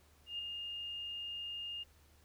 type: tone with ADSR envelope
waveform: sine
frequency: 2827 Hz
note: F7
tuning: 20 cents sharp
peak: -36 dBFS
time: 0.26-1.84 s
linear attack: 130 ms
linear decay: 4 ms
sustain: -4 dB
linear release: 18 ms
effects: added 75 Hz sine -65 dBFS peak until 2.24 s + pink hiss -68 dBFS RMS until 2.24 s